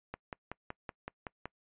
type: click train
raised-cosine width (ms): 0.5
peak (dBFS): -24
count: 8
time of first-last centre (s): 0.14-1.456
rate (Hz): 5.32
effects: noise-tail reverb RT60 0.1 s tail -25 dB re dry + resampled to 8000 Hz